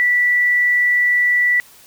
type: tone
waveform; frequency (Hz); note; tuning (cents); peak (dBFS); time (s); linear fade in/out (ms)
sine; 1961; B6; -13; -12; 0-1.6; 0
effects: white hiss -46 dBFS RMS until 1.86 s